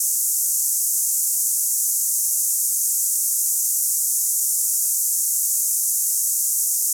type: band-pass noise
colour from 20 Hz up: pink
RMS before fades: -21 dBFS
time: 0-6.93 s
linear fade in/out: 5 ms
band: 6400 to 14000 Hz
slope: 48 dB/octave
effects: none